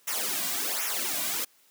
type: noise with flanger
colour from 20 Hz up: white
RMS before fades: -30 dBFS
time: 0.07-1.45 s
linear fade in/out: 10 ms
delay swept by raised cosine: 0.22 to 2.32 ms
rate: 1.3 Hz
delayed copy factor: -0.85
effects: white hiss -62 dBFS RMS until 1.7 s + high-pass 200 Hz 12 dB/octave